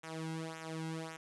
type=tone with flanger; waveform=sawtooth; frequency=161.1 Hz; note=E3; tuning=39 cents flat; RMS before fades=-42 dBFS; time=0.03-1.17 s; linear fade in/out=10 ms; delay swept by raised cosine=0.21 to 1.71 ms; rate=1.8 Hz; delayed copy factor=-0.85; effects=resampled to 24000 Hz + 11-bit